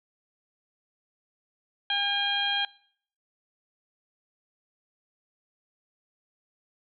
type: harmonic tone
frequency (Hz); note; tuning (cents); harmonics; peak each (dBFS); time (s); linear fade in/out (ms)
807; G#5; -50; 1 / 2 / 3 / 4 / 5; -33 / -31 / -35 / -26 / -37; 1.9-2.65; 2
effects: noise-tail reverb RT60 0.6 s tail -23 dB re dry